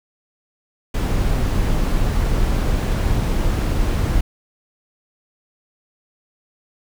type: noise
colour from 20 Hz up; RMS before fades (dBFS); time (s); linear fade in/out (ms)
brown; -18; 0.94-4.21; 5
effects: none